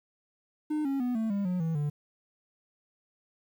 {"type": "tone with pitch steps", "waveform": "triangle", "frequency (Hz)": [304.1, 274.1, 247, 222.6, 200.6, 180.82, 162.96, 146.87], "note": ["D#4", "C#4", "B3", "A3", "G3", "F#3", "E3", "D3"], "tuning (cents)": [-40, -19, 0, 20, 40, -40, -20, 0], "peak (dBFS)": -25, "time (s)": [0.7, 1.9], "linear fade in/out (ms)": 10, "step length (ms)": 150, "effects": ["10-bit"]}